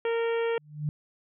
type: harmonic tone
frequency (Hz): 461.6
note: A#4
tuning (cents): -17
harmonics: 1 / 2 / 3 / 4 / 5 / 6 / 7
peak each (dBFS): -25 / -37 / -40 / -40 / -41 / -44 / -47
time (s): 0.05-0.58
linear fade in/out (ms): 2
type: tone with exponential growth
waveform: sine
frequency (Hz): 150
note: D3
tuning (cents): +37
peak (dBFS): -23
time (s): 0.56-0.89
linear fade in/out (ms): 0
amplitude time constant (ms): 71
effects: none